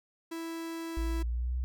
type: tone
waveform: 45% pulse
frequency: 329.6 Hz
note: E4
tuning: in tune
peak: -36 dBFS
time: 0.31-1.23 s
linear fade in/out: 10 ms
type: exponential sweep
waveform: sine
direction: up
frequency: 55 to 63.6 Hz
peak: -29 dBFS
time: 0.97-1.64 s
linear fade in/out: 0 ms
effects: none